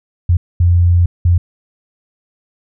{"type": "tone bursts at uneven times", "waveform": "sine", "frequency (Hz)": 87.31, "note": "F2", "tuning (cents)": 0, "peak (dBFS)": -7, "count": 3, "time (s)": [[0.29, 0.37], [0.6, 1.06], [1.25, 1.38]], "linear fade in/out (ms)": 5, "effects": []}